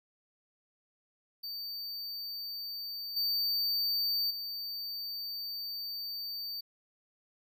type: tone with level steps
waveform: square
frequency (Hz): 4600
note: D8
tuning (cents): -37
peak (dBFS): -38 / -29 / -37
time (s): 1.43-6.61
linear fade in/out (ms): 10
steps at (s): 3.16 / 4.3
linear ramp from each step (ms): 10
effects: none